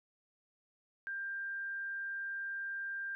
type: tone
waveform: sine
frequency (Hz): 1590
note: G6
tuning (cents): +24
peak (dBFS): -37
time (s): 1.07-3.15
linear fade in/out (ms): 0
effects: none